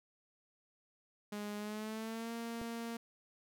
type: tone with pitch glide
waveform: sawtooth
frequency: 207.5 to 231.6 Hz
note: G#3 to A#3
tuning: -1 to -11 cents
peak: -36 dBFS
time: 1.32-2.97 s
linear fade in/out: 5 ms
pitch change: +190 cents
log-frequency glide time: 1.57-2.32 s
type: click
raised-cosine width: 2 ms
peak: -31 dBFS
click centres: 2.615 s
effects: none

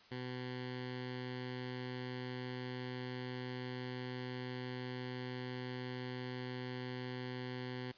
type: tone with notch filter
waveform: 10% pulse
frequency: 125.9 Hz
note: B2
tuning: 34 cents sharp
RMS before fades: -43 dBFS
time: 0.11-7.92 s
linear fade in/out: 10 ms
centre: 640 Hz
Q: 1.4
effects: white hiss -62 dBFS RMS until 7.97 s + resampled to 11025 Hz

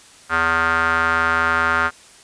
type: tone with band-pass filter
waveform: square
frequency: 82.41 Hz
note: E2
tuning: in tune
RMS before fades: -18 dBFS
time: 0.29-1.91 s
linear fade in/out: 50 ms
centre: 1400 Hz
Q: 5
effects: white hiss -46 dBFS RMS until 2.23 s + resampled to 22050 Hz

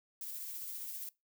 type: noise with tremolo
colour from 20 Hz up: violet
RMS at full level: -42 dBFS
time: 0.21-1.09 s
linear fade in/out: 2 ms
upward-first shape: sine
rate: 15 Hz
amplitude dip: 25%
effects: noise-tail reverb RT60 0.2 s tail -21 dB re dry

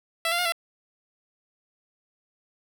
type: tone with pitch steps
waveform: 10% pulse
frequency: 664 / 692 / 712 / 676 Hz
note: E5 / F5 / F5 / E5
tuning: +12 / -16 / +33 / +43 cents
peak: -15 dBFS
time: 0.25-0.522 s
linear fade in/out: 2 ms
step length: 68 ms
effects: none

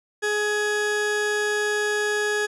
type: tone pair together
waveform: 40% pulse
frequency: 419.2 / 1676.8 Hz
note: G#4 / G#6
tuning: +16 / +16 cents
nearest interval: 2 octaves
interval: 2400 cents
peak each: -23 / -26 dBFS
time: 0.22-2.47 s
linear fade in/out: 20 ms
effects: resampled to 22050 Hz

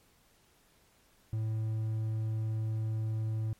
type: tone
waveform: triangle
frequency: 110 Hz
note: A2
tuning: in tune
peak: -28 dBFS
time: 1.33-3.53 s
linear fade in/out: 0 ms
effects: pink hiss -66 dBFS RMS until 3.59 s + MP3 64 kbps

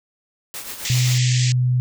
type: noise with tremolo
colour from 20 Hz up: white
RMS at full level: -30 dBFS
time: 0.54-1.18 s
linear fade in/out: 0 ms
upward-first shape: triangle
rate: 7.6 Hz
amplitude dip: 60%
type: band-pass noise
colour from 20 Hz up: white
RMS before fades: -26 dBFS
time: 0.85-1.52 s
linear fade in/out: 0 ms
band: 1800 to 7700 Hz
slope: 96 dB/octave
type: tone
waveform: sine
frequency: 125.2 Hz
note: B2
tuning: 24 cents sharp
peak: -15 dBFS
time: 0.9-1.8 s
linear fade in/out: 0 ms
effects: none

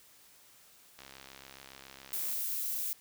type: click train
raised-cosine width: 0.2 ms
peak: -31 dBFS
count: 91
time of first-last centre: 0.99-2.329 s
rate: 67.2 Hz
type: noise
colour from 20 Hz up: violet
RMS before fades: -35 dBFS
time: 2.13-2.93 s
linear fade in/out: 0 ms
effects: white hiss -60 dBFS RMS until 3 s

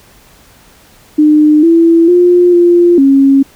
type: tone with pitch steps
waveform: sine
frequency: 302.8 / 332.9 / 354.1 / 347.8 / 273.5 Hz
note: D#4 / E4 / F4 / F4 / C#4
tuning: -47 / +17 / +24 / -7 / -23 cents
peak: -3 dBFS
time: 1.18-3.43 s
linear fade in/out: 10 ms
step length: 450 ms
effects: pink hiss -43 dBFS RMS until 3.55 s

